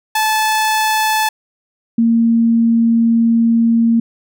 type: tone pair in turn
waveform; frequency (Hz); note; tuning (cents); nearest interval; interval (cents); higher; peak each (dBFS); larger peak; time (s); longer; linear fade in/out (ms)
sawtooth / sine; 869 / 230.2; A5 / A#3; -22 / -22; octave + major seventh; 2300; first; -9; neither; 0.15-1.29 / 1.98-4; second; 5
effects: none